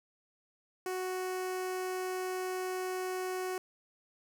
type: tone with notch filter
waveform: sawtooth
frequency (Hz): 370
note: F#4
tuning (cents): 0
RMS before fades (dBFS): -36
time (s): 0.86-3.58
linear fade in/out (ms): 2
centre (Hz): 3600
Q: 1.8
effects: 11-bit